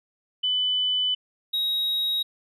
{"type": "tone pair in turn", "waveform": ["sine", "triangle"], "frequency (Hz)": [3000, 3800], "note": ["F#7", "A#7"], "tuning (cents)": [23, 33], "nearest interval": "major third", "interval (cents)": 410, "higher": "second", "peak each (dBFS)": [-21, -21], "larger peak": "neither", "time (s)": [[0.43, 1.15], [1.53, 2.23]], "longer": "first", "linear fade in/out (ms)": 10, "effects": ["resampled to 32000 Hz"]}